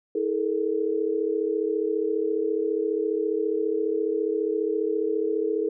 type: tone cluster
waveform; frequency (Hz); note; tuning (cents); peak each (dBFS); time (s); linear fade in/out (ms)
sine; 323.1 / 423.8 / 458.5; E4 / G#4 / A#4; -35 / +35 / -29; -29 / -25 / -28; 0.15-5.69; 5
effects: none